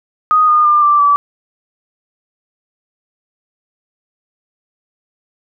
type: tone with pitch steps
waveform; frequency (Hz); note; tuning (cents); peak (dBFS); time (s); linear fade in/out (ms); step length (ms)
sine; 1244.5 / 1221 / 1197.9 / 1175.3 / 1153.1; D#6 / D#6 / D6 / D6 / D6; 0 / -33 / +34 / +1 / -32; -7; 0.31-1.16; 0; 170
effects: none